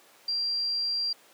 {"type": "tone", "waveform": "sine", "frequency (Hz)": 4742, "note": "D8", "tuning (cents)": 16, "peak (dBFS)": -26, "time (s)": [0.28, 1.13], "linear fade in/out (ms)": 5, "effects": ["pink hiss -56 dBFS RMS until 1.33 s", "high-pass 400 Hz 12 dB/octave"]}